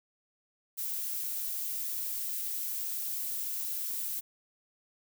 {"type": "noise", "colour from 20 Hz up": "violet", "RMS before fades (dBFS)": -35, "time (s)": [0.77, 4.21], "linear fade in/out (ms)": 20, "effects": []}